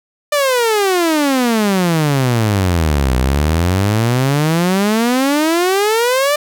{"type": "exponential two-way sweep", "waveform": "sawtooth", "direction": "down then up", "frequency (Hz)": [600, 61.74, 600], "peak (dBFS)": -8, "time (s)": [0.32, 6.36], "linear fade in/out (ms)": 5, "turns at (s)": 3.16, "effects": []}